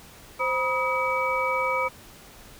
sine tone cluster, 522 / 969 / 1260 / 2283 Hz, C5 / B5 / D#6 / D7, -4 / -33 / +21 / -50 cents, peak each -28 dBFS, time 0.39-1.89 s, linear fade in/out 20 ms, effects pink hiss -48 dBFS RMS until 2.59 s

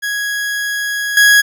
40% pulse tone with level steps, 1661.2 Hz, G#6, in tune, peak -16 / -5 dBFS, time 0.02-1.42 s, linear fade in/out 20 ms, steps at 1.17 s, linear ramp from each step 2 ms, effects none

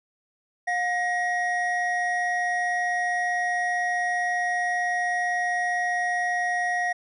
triangle tone pair together, 715 / 1890.2 Hz, F5 / A#6, +41 / +24 cents, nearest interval octave + perfect fourth, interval 1683 cents, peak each -24 dBFS, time 0.67-6.93 s, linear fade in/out 10 ms, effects resampled to 24000 Hz

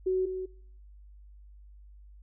sine tone pair in turn, 373 / 373 Hz, F#4 / F#4, +14 / +14 cents, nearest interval unison, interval 0 cents, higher neither, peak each -24 / -32 dBFS, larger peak first, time 0.06-0.26 / 0.26-0.46 s, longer neither, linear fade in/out 10 ms, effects noise-tail reverb RT60 0.6 s tail -22 dB re dry + added 50 Hz sine -49 dBFS peak until 2.22 s

